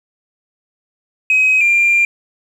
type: tone pair in turn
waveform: sine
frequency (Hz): 2533 / 2387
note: D#7 / D7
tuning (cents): +30 / +28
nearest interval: minor second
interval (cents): 102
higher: first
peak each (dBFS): -8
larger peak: neither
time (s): 1.3-1.61 / 1.61-2.05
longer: second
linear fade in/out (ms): 2
effects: tanh soft clip ceiling -6 dBFS + 7-bit